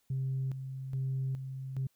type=tone with tremolo; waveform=sine; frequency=132.7 Hz; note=C3; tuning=25 cents sharp; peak=-29 dBFS; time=0.1-1.87 s; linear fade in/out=5 ms; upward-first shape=square; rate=1.2 Hz; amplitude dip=60%; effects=tanh soft clip ceiling -27 dBFS + white hiss -74 dBFS RMS until 1.95 s